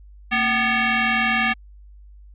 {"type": "tone with frequency modulation", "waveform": "sine", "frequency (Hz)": 267, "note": "C4", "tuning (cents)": 35, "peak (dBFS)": -17, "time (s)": [0.31, 1.54], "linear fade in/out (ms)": 20, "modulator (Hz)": 494, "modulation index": 5.3, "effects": ["added 50 Hz sine -42 dBFS peak until 2.34 s"]}